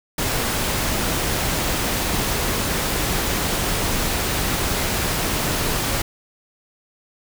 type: noise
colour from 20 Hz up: pink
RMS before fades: -22 dBFS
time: 0.18-6.02 s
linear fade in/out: 5 ms
effects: none